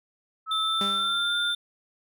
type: tone with pitch glide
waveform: sine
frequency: 1300 to 1417.7 Hz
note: E6 to F6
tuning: -24 to +26 cents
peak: -27 dBFS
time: 0.46-1.55 s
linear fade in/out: 50 ms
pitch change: +150 cents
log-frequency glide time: 0.62-1.36 s
type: tone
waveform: triangle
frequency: 3560 Hz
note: A7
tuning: 20 cents sharp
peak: -24 dBFS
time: 0.51-1.55 s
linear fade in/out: 5 ms
type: tone with exponential decay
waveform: sawtooth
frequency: 200 Hz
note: G3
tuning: 35 cents sharp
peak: -24 dBFS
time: 0.81-1.32 s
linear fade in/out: 2 ms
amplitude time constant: 110 ms
effects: none